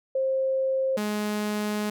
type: tone pair in turn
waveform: sine / sawtooth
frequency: 530 / 209.9 Hz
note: C5 / G#3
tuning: +22 / +19 cents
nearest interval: octave + major third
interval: 1603 cents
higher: first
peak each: -22 dBFS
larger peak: neither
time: 0.15-0.97 / 0.97-1.9 s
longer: second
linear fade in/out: 5 ms
effects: none